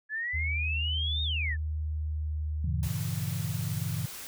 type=exponential two-way sweep; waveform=sine; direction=up then down; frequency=1698 to 3729 to 1698 Hz; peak=-30 dBFS; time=0.09-1.57 s; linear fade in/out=50 ms; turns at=1.23 s
type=tone with pitch glide; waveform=sine; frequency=77.78 to 76.4 Hz; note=D#2 to D#2; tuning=0 to -31 cents; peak=-29 dBFS; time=0.33-2.89 s; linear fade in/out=20 ms; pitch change=-31 cents; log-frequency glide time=0.98-2.38 s
type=chord; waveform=sine; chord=G diminished seventh; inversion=none; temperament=equal; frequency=98 / 116.54 / 138.59 / 164.81 Hz; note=G2 / Bb2 / Db3 / Fb3; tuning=0 / 0 / 0 / 0 cents; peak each=-35 dBFS; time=2.64-4.06 s; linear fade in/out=5 ms
type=noise; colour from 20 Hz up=white; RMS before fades=-42 dBFS; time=2.83-4.27 s; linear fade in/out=0 ms
effects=none